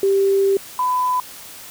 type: tone pair in turn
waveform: sine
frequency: 392 / 1002.1 Hz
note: G4 / B5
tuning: 0 / +25 cents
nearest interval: octave + major third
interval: 1625 cents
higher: second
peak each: -13 / -16 dBFS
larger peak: first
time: 0.03-0.57 / 0.79-1.2 s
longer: first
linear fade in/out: 2 ms
effects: white hiss -38 dBFS RMS until 1.7 s